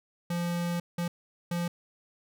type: tone bursts at uneven times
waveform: square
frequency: 172.9 Hz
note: F3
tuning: 17 cents flat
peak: -29 dBFS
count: 3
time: 0.3-0.8 / 0.98-1.08 / 1.51-1.68 s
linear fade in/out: 5 ms
effects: none